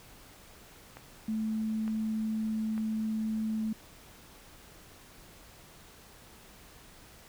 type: clicks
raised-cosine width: 0.5 ms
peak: -30 dBFS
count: 3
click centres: 0.97 / 1.879 / 2.779 s
type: tone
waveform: sine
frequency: 218.8 Hz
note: A3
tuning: 9 cents flat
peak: -29 dBFS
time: 1.28-3.73 s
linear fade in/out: 5 ms
effects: pink hiss -54 dBFS RMS until 7.28 s